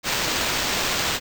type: noise with sample-and-hold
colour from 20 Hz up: violet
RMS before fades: -24 dBFS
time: 0.03-1.2 s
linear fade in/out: 50 ms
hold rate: 11025 Hz
effects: none